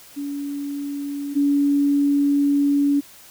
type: tone pair in turn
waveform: sine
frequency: 284.4 / 284.4 Hz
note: C#4 / C#4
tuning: +45 / +45 cents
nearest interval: unison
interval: 0 cents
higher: neither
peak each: -25 / -15 dBFS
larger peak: second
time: 0.16-1.35 / 1.35-3.01 s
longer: second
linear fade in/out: 20 ms
effects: white hiss -46 dBFS RMS until 3.3 s